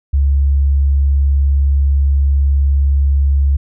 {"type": "tone", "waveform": "sine", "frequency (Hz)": 69.6, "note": "C#2", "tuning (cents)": 8, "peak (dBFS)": -9, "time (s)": [0.13, 3.57], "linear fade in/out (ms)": 10, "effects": []}